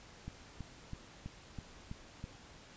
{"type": "click train", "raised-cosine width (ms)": 5, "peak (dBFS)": -30, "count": 7, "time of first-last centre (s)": [0.28, 2.241], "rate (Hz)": 3.06, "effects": ["pink hiss -56 dBFS RMS until 2.76 s", "resampled to 16000 Hz"]}